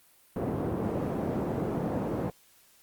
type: band-pass noise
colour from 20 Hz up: pink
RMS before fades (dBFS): -31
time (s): 0.36-2.3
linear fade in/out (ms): 2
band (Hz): 140 to 560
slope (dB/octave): 12
effects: white hiss -61 dBFS RMS until 2.82 s + Opus 32 kbps